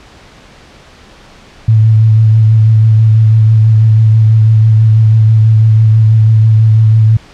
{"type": "tone with vibrato", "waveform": "sine", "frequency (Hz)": 110.1, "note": "A2", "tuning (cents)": 2, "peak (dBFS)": -3, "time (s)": [1.68, 7.17], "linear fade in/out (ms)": 5, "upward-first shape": "sine", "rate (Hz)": 6.1, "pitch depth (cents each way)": 23, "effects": ["pink hiss -38 dBFS RMS until 7.33 s", "low-pass 5000 Hz 12 dB/octave"]}